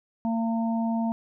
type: harmonic tone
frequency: 227.6 Hz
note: A#3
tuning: 41 cents flat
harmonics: 1 / 3 / 4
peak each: -24 / -33 / -35 dBFS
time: 0.25-1.12 s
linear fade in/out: 0 ms
effects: none